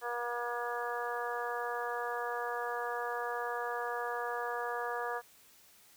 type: harmonic tone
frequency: 239.8 Hz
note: A#3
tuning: 49 cents sharp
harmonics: 2 / 3 / 4 / 5 / 6 / 7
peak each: -39 / -40 / -41 / -41 / -46 / -41 dBFS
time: 0.01-5.22 s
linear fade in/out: 50 ms
effects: white hiss -61 dBFS RMS until 5.96 s